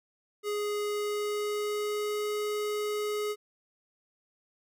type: tone with pitch glide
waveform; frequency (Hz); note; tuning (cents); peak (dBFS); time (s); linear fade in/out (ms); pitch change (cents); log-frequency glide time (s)
square; 415.3 to 419.4; G#4 to G#4; 0 to +17; -30; 0.43-3.36; 50; +17; 0.83-2.3
effects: none